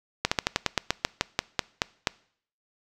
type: slowing click train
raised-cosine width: 0.2 ms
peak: -4 dBFS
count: 14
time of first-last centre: 0.25-2.072 s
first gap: 65 ms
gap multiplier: 1.12
effects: noise-tail reverb RT60 0.6 s tail -23 dB re dry